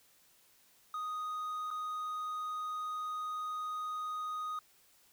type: tone with dropouts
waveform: triangle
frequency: 1244.5 Hz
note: D#6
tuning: in tune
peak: -34 dBFS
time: 0.94-4.59 s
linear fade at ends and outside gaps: 2 ms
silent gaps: 1.705-1.711 s
effects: white hiss -66 dBFS RMS until 5.12 s